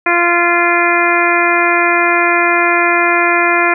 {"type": "harmonic tone", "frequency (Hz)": 346, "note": "F4", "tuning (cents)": -16, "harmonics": [1, 2, 3, 4, 5, 6, 7], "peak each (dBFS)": [-17, -17, -17, -17, -17, -17, -17], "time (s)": [0.06, 3.74], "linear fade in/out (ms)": 5, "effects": []}